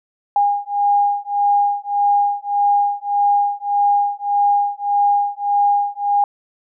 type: beating tone pair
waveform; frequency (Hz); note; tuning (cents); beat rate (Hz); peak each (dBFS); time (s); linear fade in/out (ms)
sine; 813 / 814.7; G#5 / G#5; -37 / -33; 1.7; -17; 0.36-6.24; 2
effects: none